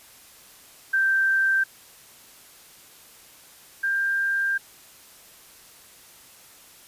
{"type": "tone pair in turn", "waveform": "sine", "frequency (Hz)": [1567, 1590.7], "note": ["G6", "G6"], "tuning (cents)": [-1, 25], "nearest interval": "unison", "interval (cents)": 26, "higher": "second", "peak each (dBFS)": [-18, -21], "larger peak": "first", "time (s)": [[0.93, 1.64], [3.83, 4.58]], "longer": "second", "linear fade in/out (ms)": 10, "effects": ["white hiss -50 dBFS RMS until 6.87 s", "resampled to 32000 Hz"]}